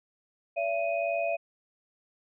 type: tone cluster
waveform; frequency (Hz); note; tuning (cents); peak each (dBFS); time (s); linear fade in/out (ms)
sine; 571 / 673 / 2496; D5 / E5 / D#7; -49 / +36 / +5; -32 / -28 / -35; 0.56-1.37; 20
effects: none